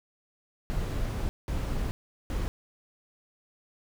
brown noise bursts at uneven times, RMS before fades -30 dBFS, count 3, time 0.7-1.29 / 1.48-1.91 / 2.3-2.48 s, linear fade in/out 0 ms, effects none

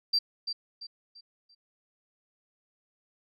sine tone with echo, 4699 Hz, D8, in tune, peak -21 dBFS, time 0.13-0.19 s, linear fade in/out 10 ms, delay 340 ms, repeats 4, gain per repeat -9 dB, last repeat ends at 1.55 s, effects tanh soft clip ceiling -17 dBFS

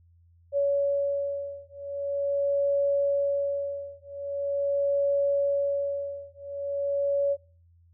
sine beating tone pair, 563 / 563.43 Hz, C#5 / C#5, +27 / +28 cents, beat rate 0.43 Hz, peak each -27 dBFS, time 0.52-7.37 s, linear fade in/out 50 ms, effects noise-tail reverb RT60 0.4 s tail -22 dB re dry + added 85 Hz sine -56 dBFS peak until 7.93 s

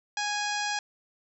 harmonic tone, 828 Hz, G#5, 5 cents flat, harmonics 1 / 2 / 3 / 4 / 5 / 6 / 7 / 8 / 9, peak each -32 / -33 / -37 / -39 / -40 / -38 / -39 / -45 / -44 dBFS, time 0.17-0.79 s, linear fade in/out 2 ms, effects none

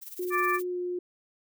violet noise with tremolo, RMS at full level -40 dBFS, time 0.01-0.64 s, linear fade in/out 20 ms, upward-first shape sine, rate 19 Hz, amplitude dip 75%
sine tone with pitch glide, 360 to 357.1 Hz, F#4 to F4, -47 to +39 cents, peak -29 dBFS, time 0.19-0.99 s, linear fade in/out 5 ms, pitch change -14 cents, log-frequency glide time 0.69-0.78 s
harmonic tone, 587.3 Hz, D5, in tune, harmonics 2 / 3 / 4, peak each -26 / -30 / -32 dBFS, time 0.3-0.6 s, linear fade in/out 50 ms
effects none

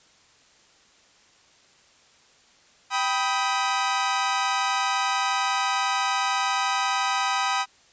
sawtooth chord, G augmented, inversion none, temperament equal with one note detuned, 784 / 987.8 / 1261.9 Hz, G5 / B5 / D#6, 0 / 0 / +24 cents, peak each -23 dBFS, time 2.9-7.66 s, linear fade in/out 50 ms, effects white hiss -57 dBFS RMS until 7.92 s + resampled to 16000 Hz

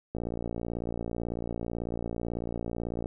click train, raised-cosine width 2 ms, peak -20 dBFS, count 170, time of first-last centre 0.15-3.059 s, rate 58.1 Hz, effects none

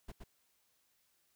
brown noise with echo, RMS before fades -44 dBFS, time 0.08-0.12 s, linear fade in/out 10 ms, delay 120 ms, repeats 1, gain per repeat -4 dB, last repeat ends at 0.24 s, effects white hiss -75 dBFS RMS until 1.35 s

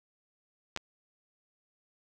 clicks, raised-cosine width 0.2 ms, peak -14 / -24 dBFS, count 2, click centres 0.763 / 0.774 s, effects none

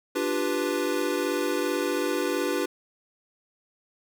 square chord, G dominant seventh, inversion second, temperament equal, 293.7 / 349.2 / 392 / 493.9 Hz, D4 / F4 / G4 / B4, 0 / 0 / 0 / 0 cents, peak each -31 dBFS, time 0.15-2.66 s, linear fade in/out 10 ms, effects none

